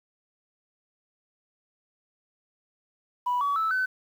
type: tone with pitch steps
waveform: sine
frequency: 983 / 1135.7 / 1312.1 / 1516 Hz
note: B5 / C#6 / E6 / F#6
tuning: -8 / +42 / -8 / +42 cents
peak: -22 dBFS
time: 3.26-3.86 s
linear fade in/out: 10 ms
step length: 150 ms
effects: tanh soft clip ceiling -19 dBFS + 9-bit